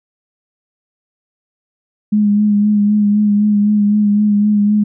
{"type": "tone with vibrato", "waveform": "sine", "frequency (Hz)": 207.7, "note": "G#3", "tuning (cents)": 0, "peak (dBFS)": -9, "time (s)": [2.12, 4.84], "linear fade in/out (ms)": 10, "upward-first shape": "sine", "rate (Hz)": 3.9, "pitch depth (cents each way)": 28, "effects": []}